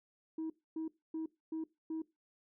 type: tone bursts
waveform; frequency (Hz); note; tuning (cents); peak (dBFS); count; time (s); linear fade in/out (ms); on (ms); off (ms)
sine; 320; D#4; +49; -34; 5; 0.38-2.02; 5; 120; 260
effects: noise-tail reverb RT60 0.2 s tail -19 dB re dry + tanh soft clip ceiling -34 dBFS